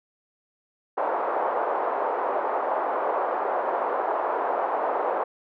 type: band-pass noise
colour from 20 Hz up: white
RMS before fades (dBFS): -26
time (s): 0.97-5.24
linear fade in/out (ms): 10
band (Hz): 440 to 1000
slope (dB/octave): 24
effects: none